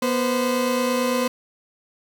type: tone pair together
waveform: 30% pulse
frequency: 243.3 / 515.5 Hz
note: B3 / C5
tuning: -26 / -26 cents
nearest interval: octave + minor second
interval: 1300 cents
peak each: -20 dBFS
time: 0.02-1.28 s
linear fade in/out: 5 ms
effects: none